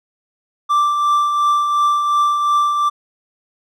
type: tone with tremolo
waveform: triangle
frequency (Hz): 1174.7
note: D6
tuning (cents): 0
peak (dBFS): -9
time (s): 0.69-2.9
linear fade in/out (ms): 20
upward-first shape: triangle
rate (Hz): 2.8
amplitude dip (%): 45
effects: none